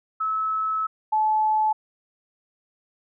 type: tone pair in turn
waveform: sine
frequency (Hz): 1298 / 863.7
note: E6 / A5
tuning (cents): -27 / -32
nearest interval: perfect fifth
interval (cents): 705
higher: first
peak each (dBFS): -22 / -18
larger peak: second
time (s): 0.2-0.87 / 1.12-1.73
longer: first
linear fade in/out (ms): 10
effects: none